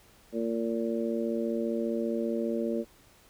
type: harmonic tone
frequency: 114.9 Hz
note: A#2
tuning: 25 cents flat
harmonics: 2 / 3 / 4 / 5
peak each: -31 / -33 / -34 / -35 dBFS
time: 0.32-2.85 s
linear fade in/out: 50 ms
effects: pink hiss -59 dBFS RMS until 3.29 s